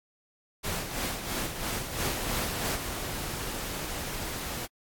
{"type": "noise with tremolo", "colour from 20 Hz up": "pink", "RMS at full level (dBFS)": -31, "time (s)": [0.63, 2.77], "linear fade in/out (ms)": 20, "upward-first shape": "sine", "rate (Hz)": 3, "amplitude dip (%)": 55}
{"type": "noise", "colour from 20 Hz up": "pink", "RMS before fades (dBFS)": -35, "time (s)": [1.98, 4.67], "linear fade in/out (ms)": 20}
{"effects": ["AAC 64 kbps"]}